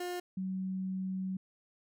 30% pulse / sine tone pair in turn, 356.2 / 188.34 Hz, F4 / F#3, +34 / +31 cents, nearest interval major seventh, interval 1103 cents, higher first, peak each -33 / -33 dBFS, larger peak neither, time 0-0.2 / 0.37-1.37 s, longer second, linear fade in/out 5 ms, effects none

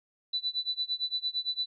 sine tone with tremolo, 3979 Hz, B7, 12 cents sharp, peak -26 dBFS, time 0.33-1.66 s, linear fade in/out 5 ms, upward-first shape sine, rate 8.8 Hz, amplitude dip 95%, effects none

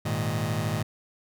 sawtooth chord, Ab suspended second, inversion none, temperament just, 103.83 / 116.8 / 155.74 Hz, Ab2 / Bb2 / Eb3, 0 / +4 / +2 cents, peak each -26 dBFS, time 0.05-0.83 s, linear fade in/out 10 ms, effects none

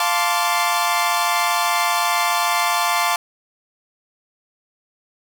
sawtooth chord, D minor seventh, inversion first, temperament equal with one note detuned, 698.5 / 880 / 1046.5 / 1159.8 Hz, F5 / A5 / C6 / D6, 0 / 0 / 0 / -22 cents, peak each -19 dBFS, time 0-3.16 s, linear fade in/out 2 ms, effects none

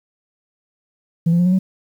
sine tone with pitch steps, 166.6 / 171.78 / 177.12 / 182.63 / 188.3 Hz, E3 / F3 / F3 / F#3 / F#3, +19 / -28 / +25 / -22 / +31 cents, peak -10 dBFS, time 1.26-1.59 s, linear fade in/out 10 ms, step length 66 ms, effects tanh soft clip ceiling -10 dBFS + 8-bit

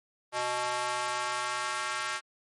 square tone with high-pass filter sweep, 123.47 Hz, B2, in tune, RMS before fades -32 dBFS, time 0.32-2.21 s, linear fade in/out 50 ms, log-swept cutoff 740 to 1400 Hz, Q 1.7, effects MP3 48 kbps

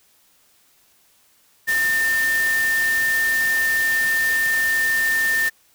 sine tone in noise, 1800 Hz, A6, 39 cents sharp, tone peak -17 dBFS, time 1.67-5.5 s, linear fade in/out 20 ms, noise white, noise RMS -29 dBFS, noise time 1.67-5.5 s, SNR +9 dB, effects white hiss -58 dBFS RMS until 5.74 s

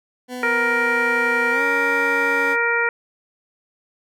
20% pulse tone with pitch glide, 250 to 279 Hz, B3 to C#4, +21 to +11 cents, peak -23 dBFS, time 0.28-2.57 s, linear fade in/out 50 ms, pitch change +190 cents, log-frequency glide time 1.51-1.62 s
harmonic tone, 469 Hz, A#4, 11 cents sharp, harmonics 1 / 2 / 3 / 4 / 5, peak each -24 / -26 / -21 / -22 / -25 dBFS, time 0.43-2.89 s, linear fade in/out 2 ms
effects none

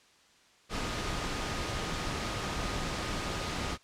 sine tone in noise, 1240 Hz, D#6, 6 cents flat, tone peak -44 dBFS, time 0.69-3.78 s, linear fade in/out 50 ms, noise pink, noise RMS -34 dBFS, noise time 0.69-3.78 s, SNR -13 dB, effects white hiss -62 dBFS RMS until 3.83 s + low-pass 6000 Hz 12 dB/octave

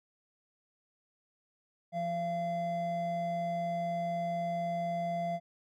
triangle tone pair together, 171.89 / 684 Hz, F3 / F5, -27 / -36 cents, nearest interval 2 octaves, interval 2391 cents, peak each -36 / -30 dBFS, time 1.92-5.4 s, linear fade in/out 50 ms, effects none

